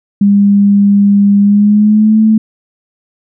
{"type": "tone with pitch glide", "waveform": "sine", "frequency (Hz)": [201.5, 218.5], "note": ["G3", "A3"], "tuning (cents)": [48, -12], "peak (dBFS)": -4, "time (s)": [0.21, 2.38], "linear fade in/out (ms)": 5, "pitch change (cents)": 140, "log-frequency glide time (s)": [1.4, 2.2], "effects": []}